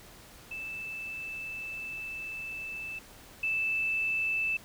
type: tone pair in turn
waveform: sine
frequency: 2637 / 2637 Hz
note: E7 / E7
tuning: 0 / 0 cents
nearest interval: unison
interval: 0 cents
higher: neither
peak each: -36 / -27 dBFS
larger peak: second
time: 0.51-2.99 / 3.43-4.57 s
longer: first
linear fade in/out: 5 ms
effects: pink hiss -52 dBFS RMS until 4.64 s